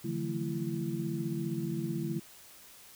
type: tone cluster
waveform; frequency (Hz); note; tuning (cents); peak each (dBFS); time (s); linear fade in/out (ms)
sine; 143.3 / 162.1 / 177.6 / 220.4 / 334.6; D3 / E3 / F3 / A3 / E4; -42 / -29 / +29 / +3 / +26; -37 / -39 / -39 / -38 / -37; 0.04-2.2; 10
effects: white hiss -54 dBFS RMS until 2.95 s